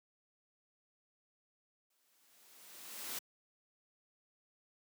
white noise with exponential growth, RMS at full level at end -40 dBFS, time 1.9-3.19 s, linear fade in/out 5 ms, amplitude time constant 280 ms, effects high-pass 200 Hz 12 dB/octave

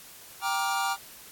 square chord, G minor seventh, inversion none, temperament just, 784 / 940.8 / 1176 / 1411.2 Hz, G5 / Bb5 / D6 / F6, 0 / +16 / +2 / +18 cents, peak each -31 / -33 / -33 / -33 dBFS, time 0.41-0.97 s, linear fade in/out 50 ms, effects white hiss -48 dBFS RMS until 1.31 s + AAC 64 kbps

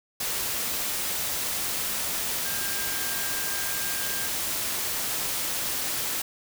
sine tone in noise, 1600 Hz, G6, 35 cents sharp, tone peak -37 dBFS, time 2.45-4.28 s, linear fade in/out 5 ms, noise white, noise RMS -29 dBFS, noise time 0.2-6.22 s, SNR -11 dB, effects none

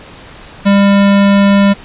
square tone, 199.7 Hz, G3, 32 cents sharp, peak -6 dBFS, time 0.65-1.74 s, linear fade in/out 20 ms, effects pink hiss -34 dBFS RMS until 1.84 s + resampled to 8000 Hz

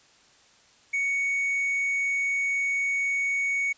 triangle tone, 2229 Hz, C#7, 9 cents sharp, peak -22 dBFS, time 0.93-3.73 s, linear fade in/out 10 ms, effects white hiss -58 dBFS RMS until 3.77 s + resampled to 16000 Hz

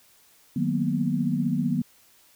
sine chord, B major seventh, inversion first, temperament just, 154.34 / 185.21 / 231.5 / 246.9 Hz, D#3 / F#3 / A#3 / B3, -14 / +2 / -12 / 0 cents, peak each -28 / -28 / -28 / -27 dBFS, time 0.56-1.82 s, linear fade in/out 5 ms, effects white hiss -58 dBFS RMS until 2.35 s

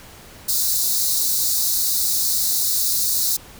white high-pass noise, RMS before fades -20 dBFS, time 0.48-3.37 s, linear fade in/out 10 ms, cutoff 3800 Hz, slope 96 dB/octave, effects pink hiss -43 dBFS RMS until 3.59 s

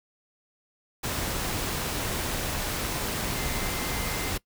sine tone in noise, 2078 Hz, C7, 12 cents flat, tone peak -40 dBFS, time 3.36-4.32 s, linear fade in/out 10 ms, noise pink, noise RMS -30 dBFS, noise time 1.03-4.38 s, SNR -13 dB, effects noise-tail reverb RT60 0.1 s tail -21 dB re dry

